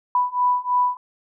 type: beating tone pair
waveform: sine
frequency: 987.8 / 990.9 Hz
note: B5 / B5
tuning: 0 / +5 cents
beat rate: 3.1 Hz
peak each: -21 / -20 dBFS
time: 0.15-0.97 s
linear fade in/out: 2 ms
effects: none